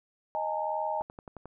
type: chord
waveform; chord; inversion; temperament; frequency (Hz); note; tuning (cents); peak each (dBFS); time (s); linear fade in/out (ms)
sine; D# suspended fourth; none; equal with one note detuned; 622.3 / 830.6 / 912.1; D#5 / G#5 / A#5; 0 / 0 / -38; -33; 0.35-1.02; 0
type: click train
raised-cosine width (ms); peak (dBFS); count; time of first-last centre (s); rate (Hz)
1; -29; 6; 1.01-1.456; 11.2
effects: none